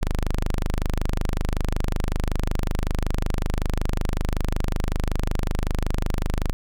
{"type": "tone", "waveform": "sawtooth", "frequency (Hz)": 25.36, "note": "G#0", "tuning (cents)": -40, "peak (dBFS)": -17, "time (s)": [0.01, 6.53], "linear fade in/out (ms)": 0, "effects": []}